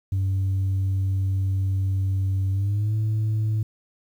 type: tone with pitch glide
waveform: sine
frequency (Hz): 96 to 108.38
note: G2 to A2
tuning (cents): -36 to -26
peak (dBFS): -18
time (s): 0.12-3.63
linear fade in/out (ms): 5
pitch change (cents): +210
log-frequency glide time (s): 2.51-2.95
effects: tanh soft clip ceiling -19 dBFS + 9-bit